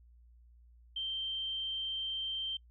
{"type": "tone", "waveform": "sine", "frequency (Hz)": 3136, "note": "G7", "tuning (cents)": 0, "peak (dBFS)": -34, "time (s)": [0.96, 2.57], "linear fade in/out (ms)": 5, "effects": ["noise-tail reverb RT60 0.1 s tail -25 dB re dry", "added 59 Hz sine -57 dBFS peak until 2.7 s"]}